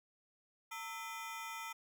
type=ring-modulated tone; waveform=25% pulse; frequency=1110 Hz; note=C#6; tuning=2 cents sharp; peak=-36 dBFS; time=0.71-1.73 s; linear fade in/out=10 ms; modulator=200 Hz; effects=none